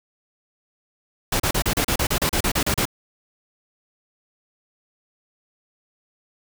pink noise bursts, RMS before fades -21 dBFS, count 14, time 1.32-2.854 s, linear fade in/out 5 ms, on 78 ms, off 34 ms, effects none

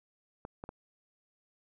clicks, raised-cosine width 1 ms, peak -27 dBFS, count 3, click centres 0.451 / 0.639 / 0.691 s, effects none

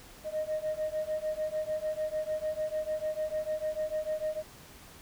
sine beating tone pair, 616 / 622.7 Hz, D#5 / D#5, -17 / +1 cents, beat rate 6.7 Hz, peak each -32 / -32 dBFS, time 0.24-4.43 s, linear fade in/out 50 ms, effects tanh soft clip ceiling -26 dBFS + pink hiss -52 dBFS RMS until 5.01 s

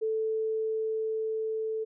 sine tone with level ramp, 440 Hz, A4, in tune, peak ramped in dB -26 to -29 dBFS, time 0.01-1.85 s, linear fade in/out 20 ms, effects none

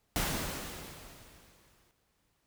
pink noise with exponential decay, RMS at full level -30 dBFS, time 0.16-1.91 s, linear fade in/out 0 ms, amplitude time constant 380 ms, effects pink hiss -75 dBFS RMS until 2.46 s

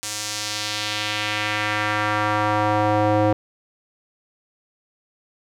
square tone with band-pass filter sweep, 105.6 Hz, G#2, 29 cents sharp, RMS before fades -22 dBFS, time 0.03-3.33 s, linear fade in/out 0 ms, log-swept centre 7300 to 540 Hz, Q 1.3, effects none

